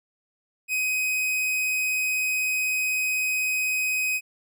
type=tone; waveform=45% pulse; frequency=2516 Hz; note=D#7; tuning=19 cents sharp; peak=-23 dBFS; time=0.68-4.21 s; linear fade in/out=50 ms; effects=none